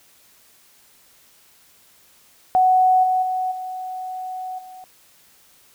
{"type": "tone with level steps", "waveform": "sine", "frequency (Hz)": 743, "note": "F#5", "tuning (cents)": 7, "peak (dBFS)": [-12, -16, -20, -27, -37], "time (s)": [2.55, 4.84], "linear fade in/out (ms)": 0, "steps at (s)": [3.03, 3.22, 3.51, 4.58], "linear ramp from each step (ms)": 10, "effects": ["white hiss -54 dBFS RMS until 5.74 s"]}